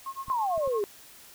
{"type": "tone with tremolo", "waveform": "sine", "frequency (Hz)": 1078, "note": "C#6", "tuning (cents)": -49, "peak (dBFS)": -31, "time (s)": [0.06, 0.84], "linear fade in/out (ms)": 2, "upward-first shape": "sine", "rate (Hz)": 8.9, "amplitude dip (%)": 100}
{"type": "clicks", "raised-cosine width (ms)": 5, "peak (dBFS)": -33, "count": 3, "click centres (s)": [0.283, 0.578, 0.676]}
{"type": "exponential sweep", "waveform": "sine", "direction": "down", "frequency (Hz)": [1073, 392], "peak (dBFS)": -25, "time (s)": [0.3, 0.84], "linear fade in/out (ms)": 0}
{"effects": ["white hiss -51 dBFS RMS until 1.34 s"]}